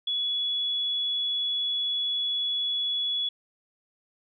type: tone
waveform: sine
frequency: 3391 Hz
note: G#7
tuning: 35 cents sharp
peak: -25 dBFS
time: 0.07-3.29 s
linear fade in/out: 5 ms
effects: none